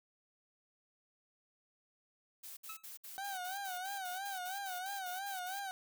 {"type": "noise bursts", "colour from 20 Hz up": "blue", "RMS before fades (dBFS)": -49, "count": 16, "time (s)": [2.43, 5.6], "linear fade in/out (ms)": 10, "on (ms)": 140, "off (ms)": 62}
{"type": "tone with exponential decay", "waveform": "25% pulse", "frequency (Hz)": 1300, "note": "E6", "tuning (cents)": -24, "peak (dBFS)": -39, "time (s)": [2.69, 2.89], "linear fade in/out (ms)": 5, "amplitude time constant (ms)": 42}
{"type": "tone with vibrato", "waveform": "30% pulse", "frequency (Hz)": 760, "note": "F#5", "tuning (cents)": 46, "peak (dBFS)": -37, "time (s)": [3.18, 5.71], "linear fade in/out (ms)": 0, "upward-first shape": "sine", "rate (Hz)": 3, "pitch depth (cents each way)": 98}
{"effects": []}